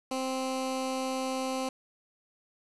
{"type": "tone with notch filter", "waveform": "15% pulse", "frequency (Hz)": 261.6, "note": "C4", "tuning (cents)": 0, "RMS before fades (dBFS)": -32, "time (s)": [0.11, 1.69], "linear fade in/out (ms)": 5, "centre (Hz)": 1700, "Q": 1.6, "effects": ["resampled to 24000 Hz", "8-bit"]}